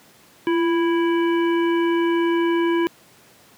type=harmonic tone with a mistuned harmonic; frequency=329.6 Hz; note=E4; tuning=in tune; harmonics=1 / 3 / 5 / 7 / 9; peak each=-17 / -27 / -31 / -34 / -36 dBFS; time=0.47-2.87 s; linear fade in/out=0 ms; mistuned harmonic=1; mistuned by=+52 cents; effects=pink hiss -51 dBFS RMS until 3.57 s + high-pass 150 Hz 12 dB/octave